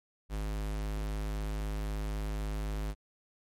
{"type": "tone", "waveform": "square", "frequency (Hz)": 51.91, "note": "G#1", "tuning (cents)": 0, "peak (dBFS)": -33, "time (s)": [0.29, 2.95], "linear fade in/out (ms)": 50, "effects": ["MP3 64 kbps"]}